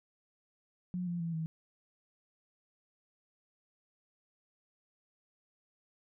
sine tone with pitch steps, 180 / 173.37 / 166.98 / 160.83 Hz, F#3 / F3 / E3 / E3, -47 / -12 / +23 / -42 cents, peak -33 dBFS, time 0.94-1.46 s, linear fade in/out 0 ms, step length 130 ms, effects none

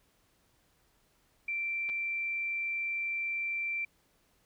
sine tone, 2349 Hz, D7, in tune, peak -31 dBFS, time 1.48-3.85 s, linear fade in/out 5 ms
clicks, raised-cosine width 0.3 ms, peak -32 dBFS, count 2, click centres 1.89 / 1.898 s
effects pink hiss -70 dBFS RMS until 4.45 s

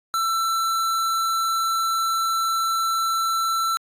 square tone, 1337 Hz, E6, 24 cents sharp, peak -21 dBFS, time 0.14-3.77 s, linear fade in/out 0 ms, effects AAC 64 kbps

